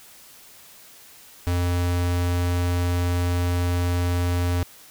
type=tone; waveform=square; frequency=88.1 Hz; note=F2; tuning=16 cents sharp; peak=-21 dBFS; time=1.47-4.63 s; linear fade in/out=0 ms; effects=white hiss -48 dBFS RMS until 4.9 s